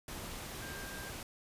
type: tone in noise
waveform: sine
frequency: 1591 Hz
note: G6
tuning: 25 cents sharp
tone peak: -47 dBFS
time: 0.62-1.1 s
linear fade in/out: 2 ms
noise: pink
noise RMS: -44 dBFS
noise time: 0.08-1.23 s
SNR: -6 dB
effects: resampled to 32000 Hz